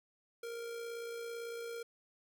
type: tone with amplitude modulation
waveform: square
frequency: 466.2 Hz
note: A#4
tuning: in tune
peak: -40 dBFS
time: 0.43-1.83 s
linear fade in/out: 5 ms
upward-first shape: sine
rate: 57.9 Hz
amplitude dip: 35%
effects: none